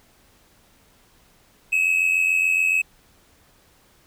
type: tone pair together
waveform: triangle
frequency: 2550 / 2637 Hz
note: D#7 / E7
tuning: +42 / 0 cents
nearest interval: minor second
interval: 58 cents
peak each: -17 / -21 dBFS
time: 1.72-2.82 s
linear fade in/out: 10 ms
effects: pink hiss -57 dBFS RMS until 4.06 s